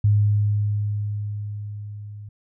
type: tone with level ramp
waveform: sine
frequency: 103.83 Hz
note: G#2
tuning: in tune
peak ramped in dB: -13 to -35 dBFS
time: 0.04-2.29 s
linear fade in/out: 5 ms
effects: none